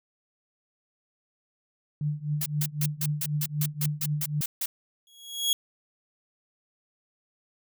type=tone with tremolo; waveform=sine; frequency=148.9 Hz; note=D3; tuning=24 cents sharp; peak=-23 dBFS; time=2.01-4.41 s; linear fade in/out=2 ms; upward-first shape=triangle; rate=3.9 Hz; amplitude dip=95%
type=noise bursts; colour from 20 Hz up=blue; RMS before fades=-29 dBFS; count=12; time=2.41-4.66 s; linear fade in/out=5 ms; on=50 ms; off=150 ms
type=tone with exponential growth; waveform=sawtooth; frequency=3322 Hz; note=G#7; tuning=in tune; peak=-16 dBFS; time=5.07-5.53 s; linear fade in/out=1 ms; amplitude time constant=100 ms
effects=none